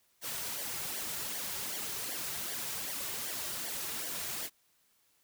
white noise with flanger, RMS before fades -38 dBFS, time 0.21-4.5 s, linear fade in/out 50 ms, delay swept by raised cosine 0.76 to 4.06 ms, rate 2.6 Hz, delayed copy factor -0.65, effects white hiss -71 dBFS RMS until 5.23 s

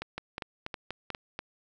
two click trains, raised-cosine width 0.3 ms, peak -19 / -19 dBFS, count 6 / 4, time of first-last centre 0.18-1.391 / 0.02-1.103 s, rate 4.13 / 2.77 Hz, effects none

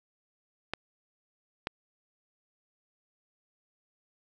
clicks, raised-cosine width 0.3 ms, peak -15 dBFS, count 2, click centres 0.736 / 1.671 s, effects none

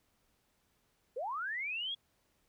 sine linear sweep, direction up, 443.8 to 3383 Hz, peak -35 dBFS, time 1.16-1.95 s, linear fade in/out 10 ms, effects pink hiss -75 dBFS RMS until 2.48 s

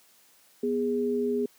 sine tone pair together, 245.4 / 412.7 Hz, B3 / G#4, -11 / -11 cents, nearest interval major sixth, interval 900 cents, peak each -28 / -26 dBFS, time 0.63-1.46 s, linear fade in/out 5 ms, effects white hiss -60 dBFS RMS until 1.58 s + high-pass 150 Hz 12 dB/octave

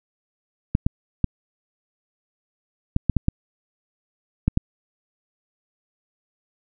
clicks, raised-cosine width 5 ms, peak -5 dBFS, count 9, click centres 0.751 / 0.865 / 1.243 / 2.964 / 3.097 / 3.167 / 3.284 / 4.48 / 4.574 s, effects none

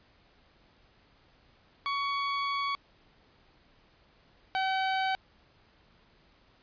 sawtooth tone pair in turn, 1122 / 762.7 Hz, C#6 / G5, +21 / -48 cents, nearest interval perfect fifth, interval 669 cents, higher first, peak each -25 / -23 dBFS, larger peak second, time 1.86-2.75 / 4.55-5.15 s, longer first, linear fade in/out 0 ms, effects pink hiss -63 dBFS RMS until 6.62 s + resampled to 11025 Hz

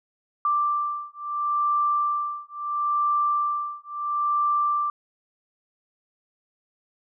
sine beating tone pair, 1177 / 1177.74 Hz, D6 / D6, +3 / +5 cents, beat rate 0.74 Hz, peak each -25 dBFS, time 0.45-4.9 s, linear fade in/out 2 ms, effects none

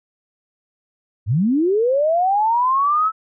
sine linear sweep, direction up, 87.31 to 1318.5 Hz, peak -14 dBFS, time 1.26-3.12 s, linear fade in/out 50 ms, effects none

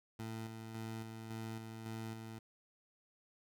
20% pulse tone with tremolo, 111.9 Hz, A2, 30 cents sharp, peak -37 dBFS, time 0.19-2.39 s, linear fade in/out 5 ms, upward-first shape square, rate 1.8 Hz, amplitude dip 40%, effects none

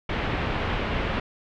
pink low-pass noise, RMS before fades -27 dBFS, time 0.09-1.2 s, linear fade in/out 5 ms, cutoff 3100 Hz, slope 24 dB/octave, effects none

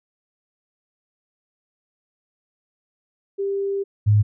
sine tone pair in turn, 395.7 / 104.81 Hz, G4 / G#2, +16 / +16 cents, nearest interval octave + major seventh, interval 2300 cents, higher first, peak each -21 / -12 dBFS, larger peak second, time 3.38-3.84 / 4.06-4.23 s, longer first, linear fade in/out 20 ms, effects none

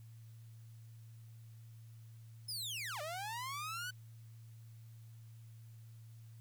sawtooth linear two-way sweep, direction down then up, 5220 to 580 to 1514 Hz, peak -37 dBFS, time 2.48-3.91 s, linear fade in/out 10 ms, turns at 3.01 s, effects added 113 Hz sine -52 dBFS peak until 6.4 s + white hiss -71 dBFS RMS until 6.4 s

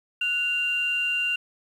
sine tone pair together, 1472 / 2779 Hz, F#6 / F7, -9 / -9 cents, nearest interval major seventh, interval 1100 cents, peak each -32 / -22 dBFS, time 0.21-1.36 s, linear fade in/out 5 ms, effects tanh soft clip ceiling -17 dBFS + 9-bit

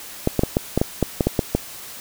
clicks, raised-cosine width 2 ms, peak -3 dBFS, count 11, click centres 0.274 / 0.393 / 0.435 / 0.569 / 0.776 / 0.815 / 1.027 / 1.208 / 1.27 / 1.392 / 1.55 s, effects white hiss -37 dBFS RMS until 2 s

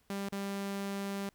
sawtooth tone with dropouts, 198.2 Hz, G3, 19 cents sharp, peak -31 dBFS, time 0.1-1.29 s, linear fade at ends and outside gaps 2 ms, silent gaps 0.288-0.324 s, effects pink hiss -71 dBFS RMS until 1.34 s

